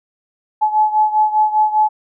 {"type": "beating tone pair", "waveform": "sine", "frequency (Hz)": [855, 860], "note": ["A5", "A5"], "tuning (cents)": [-50, -40], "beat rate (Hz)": 5, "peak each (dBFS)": [-13, -17], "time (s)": [0.61, 1.89], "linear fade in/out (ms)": 20, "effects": []}